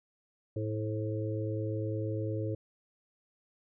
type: harmonic tone with a mistuned harmonic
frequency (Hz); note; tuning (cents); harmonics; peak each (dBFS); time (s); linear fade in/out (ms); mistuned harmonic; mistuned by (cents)
108.6; A2; -22; 1 / 3 / 4 / 5; -33 / -38 / -39 / -40; 0.56-2.55; 5; 5; -28
effects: none